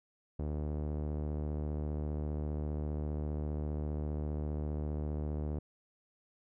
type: tone with low-pass filter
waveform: sawtooth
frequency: 75 Hz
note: D2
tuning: 37 cents sharp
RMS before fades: -36 dBFS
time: 0.39-5.59 s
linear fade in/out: 5 ms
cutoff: 540 Hz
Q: 0.96
effects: none